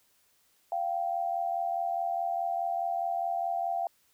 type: tone pair together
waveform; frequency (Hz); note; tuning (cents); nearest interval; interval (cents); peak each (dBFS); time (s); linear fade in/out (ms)
sine; 692.2 / 777; F5 / G5; -16 / -16; major second; 200; -30 / -32; 0.72-3.87; 2
effects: white hiss -68 dBFS RMS until 4.13 s